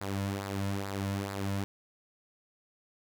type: tone with flanger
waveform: sawtooth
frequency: 98.7 Hz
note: G2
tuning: 12 cents sharp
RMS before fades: -34 dBFS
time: 0.01-1.64 s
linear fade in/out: 0 ms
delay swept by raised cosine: 0.32 to 2.62 ms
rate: 2.3 Hz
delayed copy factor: -0.6
effects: none